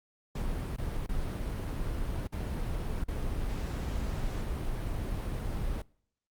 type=noise with dropouts; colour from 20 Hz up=brown; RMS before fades=-33 dBFS; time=0.35-5.82 s; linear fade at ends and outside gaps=5 ms; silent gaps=0.764-0.782 / 1.064-1.09 / 2.273-2.323 / 3.04-3.082 s; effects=noise-tail reverb RT60 0.7 s tail -26 dB re dry + Opus 48 kbps